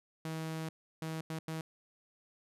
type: tone bursts at uneven times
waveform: sawtooth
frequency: 160 Hz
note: D#3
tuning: 49 cents sharp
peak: -33 dBFS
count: 4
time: 0.25-0.69 / 1.02-1.21 / 1.3-1.39 / 1.48-1.61 s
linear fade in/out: 2 ms
effects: resampled to 32000 Hz